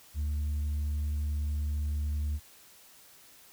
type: tone with tanh clipping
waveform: sine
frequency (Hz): 74.1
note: D2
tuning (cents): +16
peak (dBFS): -29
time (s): 0.14-2.4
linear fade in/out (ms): 50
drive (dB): 2
effects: white hiss -56 dBFS RMS until 3.52 s